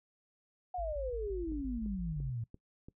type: exponential sweep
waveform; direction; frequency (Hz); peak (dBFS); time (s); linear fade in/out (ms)
sine; down; 744 to 110; -35; 0.74-2.44; 5
type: tone bursts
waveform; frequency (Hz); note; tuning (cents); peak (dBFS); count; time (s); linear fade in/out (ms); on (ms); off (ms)
sine; 52.9; G#1; +33; -38; 9; 0.78-2.306; 10; 150; 22
type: click train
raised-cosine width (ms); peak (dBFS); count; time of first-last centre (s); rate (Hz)
3; -36; 5; 1.52-2.885; 2.93
effects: noise-tail reverb RT60 0.1 s tail -20 dB re dry